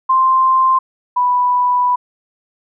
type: tone pair in turn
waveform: sine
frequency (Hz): 1046.5 / 987.8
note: C6 / B5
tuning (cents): 0 / 0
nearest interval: minor second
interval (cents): 100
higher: first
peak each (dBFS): -9 / -11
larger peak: first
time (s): 0.09-0.79 / 1.16-1.96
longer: second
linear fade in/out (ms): 10
effects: none